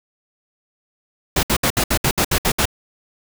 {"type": "noise bursts", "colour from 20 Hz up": "pink", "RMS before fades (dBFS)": -17, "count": 10, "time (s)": [1.36, 2.655], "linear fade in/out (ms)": 5, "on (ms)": 71, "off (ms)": 65, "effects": []}